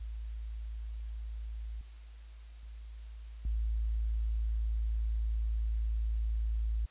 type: tone with level steps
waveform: sine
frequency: 55 Hz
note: A1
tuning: in tune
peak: -37 / -47 / -43 / -29 dBFS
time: 0-6.86 s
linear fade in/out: 10 ms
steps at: 1.81 / 2.63 / 3.45 s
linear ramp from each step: 2 ms
effects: white hiss -62 dBFS RMS until 6.9 s + resampled to 8000 Hz